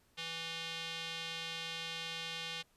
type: tone with band-pass filter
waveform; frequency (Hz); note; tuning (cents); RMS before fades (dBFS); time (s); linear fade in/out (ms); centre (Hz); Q
square; 164.81; E3; 0; -42; 0.17-2.63; 20; 3300; 2.3
effects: pink hiss -71 dBFS RMS until 2.76 s + resampled to 32000 Hz